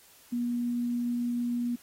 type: tone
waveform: sine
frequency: 240.5 Hz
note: B3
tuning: 46 cents flat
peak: -27 dBFS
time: 0.32-1.76 s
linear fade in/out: 10 ms
effects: white hiss -57 dBFS RMS until 1.82 s + AAC 48 kbps